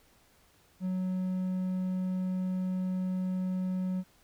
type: tone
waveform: triangle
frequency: 185 Hz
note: F#3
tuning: in tune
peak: -27 dBFS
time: 0.8-4.04 s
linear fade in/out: 50 ms
effects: pink hiss -64 dBFS RMS until 4.23 s